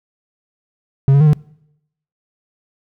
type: tone with pitch steps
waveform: triangle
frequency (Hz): 136.5 / 140.7 / 154 / 149.8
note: C#3 / C#3 / D#3 / D3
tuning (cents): -26 / +26 / -17 / +35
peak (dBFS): -5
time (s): 1.08-1.332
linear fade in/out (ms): 0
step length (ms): 63
effects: noise-tail reverb RT60 0.8 s tail -24 dB re dry